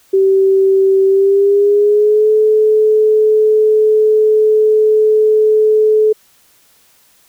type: tone with pitch glide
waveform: sine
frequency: 386.1 to 430.9 Hz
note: G4 to A4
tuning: -26 to -36 cents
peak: -7 dBFS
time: 0.13-6.13 s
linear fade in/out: 10 ms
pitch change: +190 cents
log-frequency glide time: 1.06-2.3 s
effects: white hiss -51 dBFS RMS until 7.28 s